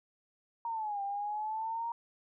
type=exponential two-way sweep; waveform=sine; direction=down then up; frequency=940 to 791 to 940 Hz; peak=-33 dBFS; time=0.65-1.92 s; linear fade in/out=2 ms; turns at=1.02 s; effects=none